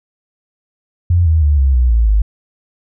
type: tone with pitch steps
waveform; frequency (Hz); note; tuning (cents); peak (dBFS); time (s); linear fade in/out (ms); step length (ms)
sine; 87.31 / 80.06 / 73.42 / 67.33 / 61.74 / 56.61 / 51.91; F2 / D#2 / D2 / C#2 / B1 / A1 / G#1; 0 / +50 / 0 / -50 / 0 / +50 / 0; -8; 1.1-2.22; 5; 160
effects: none